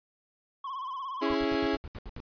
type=tone with vibrato; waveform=triangle; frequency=1063 Hz; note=C6; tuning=27 cents sharp; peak=-32 dBFS; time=0.64-1.35 s; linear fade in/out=5 ms; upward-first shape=sine; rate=17 Hz; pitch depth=93 cents each way
type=chord; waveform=35% pulse; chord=C# minor; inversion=none; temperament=equal; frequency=277.2 / 329.6 / 415.3 Hz; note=C#4 / E4 / G#4; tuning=0 / 0 / 0 cents; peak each=-29 dBFS; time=1.21-1.77 s; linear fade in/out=20 ms
type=noise bursts; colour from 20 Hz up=brown; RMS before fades=-40 dBFS; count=9; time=1.3-2.202 s; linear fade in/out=0 ms; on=38 ms; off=70 ms
effects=resampled to 11025 Hz